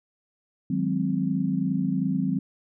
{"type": "chord", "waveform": "sine", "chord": "Ab dominant seventh", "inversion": "second", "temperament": "equal", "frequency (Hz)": [155.56, 185, 207.7, 261.6], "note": ["Eb3", "Gb3", "Ab3", "C4"], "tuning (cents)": [0, 0, 0, 0], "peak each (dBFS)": [-30, -26, -31, -27], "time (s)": [0.7, 2.39], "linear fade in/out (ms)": 5, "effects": []}